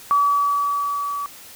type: tone with level ramp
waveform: sine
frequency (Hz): 1144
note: D6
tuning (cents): -46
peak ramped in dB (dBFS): -13 to -24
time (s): 0.11-1.26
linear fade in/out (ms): 0
effects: white hiss -42 dBFS RMS until 1.55 s